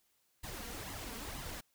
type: noise with flanger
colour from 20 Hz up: pink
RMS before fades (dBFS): -44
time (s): 0.43-1.61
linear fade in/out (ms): 10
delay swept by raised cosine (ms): 0.98 to 4.38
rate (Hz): 2.1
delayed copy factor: +0.6
effects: white hiss -75 dBFS RMS until 1.74 s